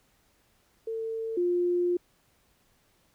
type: tone pair in turn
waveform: sine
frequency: 449.1 / 352.9 Hz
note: A4 / F4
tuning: +35 / +18 cents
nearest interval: major third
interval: 417 cents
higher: first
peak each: -30 / -23 dBFS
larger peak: second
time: 0.87-1.37 / 1.37-1.97 s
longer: second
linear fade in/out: 5 ms
effects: pink hiss -67 dBFS RMS until 3.14 s